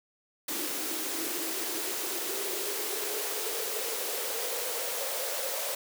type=noise with high-pass filter sweep; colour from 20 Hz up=white; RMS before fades=-33 dBFS; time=0.48-5.75 s; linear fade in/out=5 ms; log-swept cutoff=300 to 560 Hz; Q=7.6; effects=none